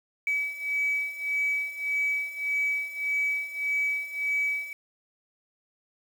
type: beating tone pair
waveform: sine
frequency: 2284 / 2285.7 Hz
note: D7 / D7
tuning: -49 / -48 cents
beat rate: 1.7 Hz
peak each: -30 / -27 dBFS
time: 0.27-4.73 s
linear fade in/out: 2 ms
effects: tanh soft clip ceiling -18 dBFS + 8-bit